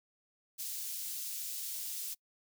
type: high-pass noise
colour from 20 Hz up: white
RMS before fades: -40 dBFS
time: 0.58-2.15 s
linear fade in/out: 20 ms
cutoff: 4400 Hz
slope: 12 dB/octave
effects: noise-tail reverb RT60 0.1 s tail -25 dB re dry